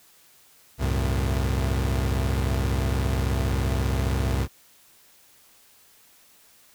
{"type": "tone cluster", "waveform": "35% pulse", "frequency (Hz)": [66.3, 95.2, 110.1], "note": ["C2", "F#2", "A2"], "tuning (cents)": [23, 50, 2], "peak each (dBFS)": [-22, -27, -29], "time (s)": [0.78, 4.48], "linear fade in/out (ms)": 50, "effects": ["white hiss -56 dBFS RMS until 6.74 s"]}